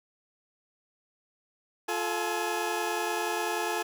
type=tone cluster; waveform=20% pulse; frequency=350.1 / 436.6 / 843 Hz; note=F4 / A4 / G#5; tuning=+4 / -13 / +26 cents; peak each=-28 dBFS; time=1.88-3.83 s; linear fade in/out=10 ms; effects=none